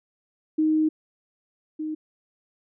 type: tone pair in turn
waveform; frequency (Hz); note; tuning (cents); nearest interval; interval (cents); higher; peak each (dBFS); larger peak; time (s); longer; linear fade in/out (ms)
sine; 311.7 / 310.1; D#4 / D#4; +3 / -6; unison; 9; first; -18 / -27; first; 0.58-0.89 / 1.79-1.95; first; 10
effects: none